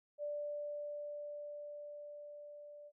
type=tone with level ramp; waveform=sine; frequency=587.3 Hz; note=D5; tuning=in tune; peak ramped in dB=-37 to -51 dBFS; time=0.18-2.92 s; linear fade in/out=50 ms; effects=none